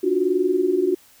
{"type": "tone cluster", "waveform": "sine", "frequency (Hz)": [292.4, 350.5, 371.5], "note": ["D4", "F4", "F#4"], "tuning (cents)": [-7, 6, 7], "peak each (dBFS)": [-26, -22, -19], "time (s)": [0.03, 0.95], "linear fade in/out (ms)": 10, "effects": ["white hiss -53 dBFS RMS until 1.2 s"]}